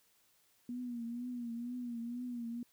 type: tone with vibrato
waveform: sine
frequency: 240.1 Hz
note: B3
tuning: 49 cents flat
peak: -38 dBFS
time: 0.69-2.63 s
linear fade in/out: 2 ms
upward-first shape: triangle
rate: 2.1 Hz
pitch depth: 75 cents each way
effects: white hiss -71 dBFS RMS until 2.72 s

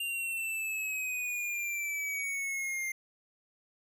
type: exponential sweep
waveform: square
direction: down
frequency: 2794 to 2100 Hz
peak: -33 dBFS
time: 0-2.92 s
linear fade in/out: 5 ms
effects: none

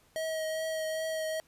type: tone with vibrato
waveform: square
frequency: 636 Hz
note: D#5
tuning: 38 cents sharp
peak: -32 dBFS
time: 0.16-1.4 s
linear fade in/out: 0 ms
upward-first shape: triangle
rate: 2.5 Hz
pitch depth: 17 cents each way
effects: pink hiss -65 dBFS RMS until 1.47 s + resampled to 32000 Hz

